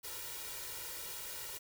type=noise with comb filter; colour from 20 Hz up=white; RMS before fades=-44 dBFS; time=0.03-1.59 s; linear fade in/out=20 ms; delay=2.1 ms; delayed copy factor=+0.95; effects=none

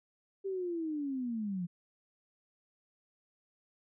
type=linear sweep; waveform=sine; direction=down; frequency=395.2 to 169 Hz; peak=-33 dBFS; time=0.44-1.67 s; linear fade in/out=20 ms; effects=none

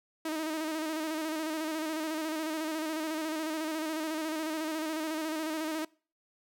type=tone with vibrato; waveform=sawtooth; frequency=314.4 Hz; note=D#4; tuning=18 cents sharp; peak=-28 dBFS; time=0.25-5.85 s; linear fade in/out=5 ms; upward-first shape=square; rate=14 Hz; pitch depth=40 cents each way; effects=noise-tail reverb RT60 0.4 s tail -24 dB re dry

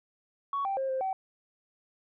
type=tone with pitch steps; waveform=sine; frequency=1117 / 783 / 534 / 525 / 764 Hz; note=C#6 / G5 / C5 / C5 / G5; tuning=+13 / -2 / +35 / +6 / -45 cents; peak=-27 dBFS; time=0.53-1.13 s; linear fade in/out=2 ms; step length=120 ms; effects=tanh soft clip ceiling -24 dBFS

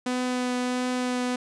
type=tone with vibrato; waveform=sawtooth; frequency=250 Hz; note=B3; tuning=21 cents sharp; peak=-21 dBFS; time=0.06-1.36 s; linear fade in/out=5 ms; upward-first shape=triangle; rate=1.5 Hz; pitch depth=11 cents each way; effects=resampled to 22050 Hz

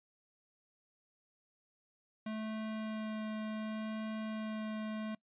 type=tone with vibrato; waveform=square; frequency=217.3 Hz; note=A3; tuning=21 cents flat; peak=-38 dBFS; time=2.26-5.15 s; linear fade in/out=5 ms; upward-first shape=sine; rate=0.68 Hz; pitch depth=8 cents each way; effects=noise-tail reverb RT60 0.1 s tail -24 dB re dry + resampled to 8000 Hz

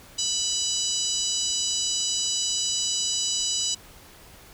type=harmonic tone; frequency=987.8 Hz; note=B5; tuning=in tune; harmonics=3 / 4 / 5 / 6 / 7 / 8; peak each=-31 / -31 / -31 / -31 / -31 / -31 dBFS; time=0.18-3.75 s; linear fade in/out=10 ms; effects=pink hiss -49 dBFS RMS until 4.53 s

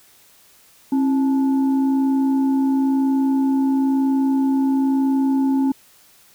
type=tone with frequency modulation; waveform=sine; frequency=269 Hz; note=C4; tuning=48 cents sharp; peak=-15 dBFS; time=0.92-5.72 s; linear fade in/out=5 ms; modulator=599 Hz; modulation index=0.34; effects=white hiss -52 dBFS RMS until 6.34 s

